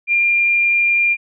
sine tone, 2396 Hz, D7, 34 cents sharp, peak -12 dBFS, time 0.07-1.17 s, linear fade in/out 50 ms, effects none

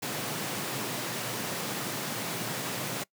pink high-pass noise, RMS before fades -34 dBFS, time 0.02-3.04 s, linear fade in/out 10 ms, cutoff 110 Hz, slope 96 dB/octave, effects noise-tail reverb RT60 0.1 s tail -23 dB re dry

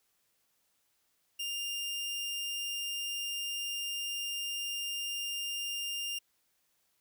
sawtooth tone, 2802 Hz, F7, 5 cents sharp, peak -31 dBFS, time 1.39-6.19 s, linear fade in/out 10 ms, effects white hiss -75 dBFS RMS until 7 s

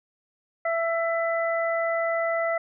harmonic tone, 666 Hz, E5, 18 cents sharp, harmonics 1 / 2 / 3, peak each -24 / -31 / -30 dBFS, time 0.65-2.58 s, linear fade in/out 5 ms, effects none

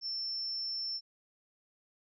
sine tone, 5370 Hz, E8, 31 cents sharp, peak -34 dBFS, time 0.01-1.01 s, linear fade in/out 50 ms, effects none

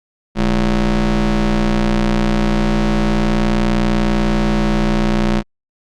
35% pulse ring-modulated tone, 120.2 Hz, B2, 46 cents flat, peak -8 dBFS, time 0.35-5.43 s, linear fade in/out 50 ms, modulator 90 Hz, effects low-pass 5000 Hz 12 dB/octave + Opus 48 kbps

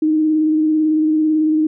sine tone with vibrato, 310.6 Hz, D#4, 3 cents flat, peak -12 dBFS, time 0.02-1.67 s, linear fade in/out 5 ms, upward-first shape square, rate 18 Hz, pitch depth 19 cents each way, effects none

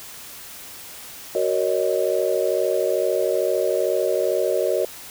sine chord, D# minor seventh, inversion first, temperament just, 373.4 / 466.7 / 560 / 622.3 Hz, F#4 / A#4 / C#5 / D#5, +16 / +2 / +18 / 0 cents, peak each -24 dBFS, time 1.35-4.85 s, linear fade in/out 2 ms, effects white hiss -39 dBFS RMS until 5.1 s

